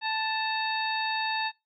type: harmonic tone with a mistuned harmonic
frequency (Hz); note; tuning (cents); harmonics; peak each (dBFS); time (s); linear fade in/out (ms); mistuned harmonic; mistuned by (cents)
880; A5; 0; 1 / 2 / 3 / 4 / 5; -30 / -33 / -35 / -36 / -37; 0.01-1.52; 50; 4; +100
effects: noise-tail reverb RT60 0.2 s tail -22 dB re dry